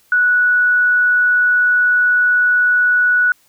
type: tone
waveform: sine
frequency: 1472 Hz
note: F#6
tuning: 9 cents flat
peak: -10 dBFS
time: 0.12-3.32 s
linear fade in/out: 2 ms
effects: white hiss -55 dBFS RMS until 3.48 s